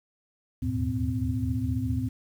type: tone cluster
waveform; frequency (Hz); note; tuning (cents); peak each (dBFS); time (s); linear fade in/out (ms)
sine; 77.2 / 81.8 / 105.2 / 119.9 / 256.7; D#2 / E2 / G#2 / A#2 / C4; -13 / -13 / +23 / +49 / -33; -34 / -35 / -30 / -32 / -30; 0.62-2.09; 10
effects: 9-bit